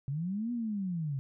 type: linear two-way sweep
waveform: sine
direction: up then down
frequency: 130.81 to 244.8 to 130.81 Hz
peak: -31 dBFS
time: 0.08-1.19 s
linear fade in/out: 0 ms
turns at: 0.52 s
effects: none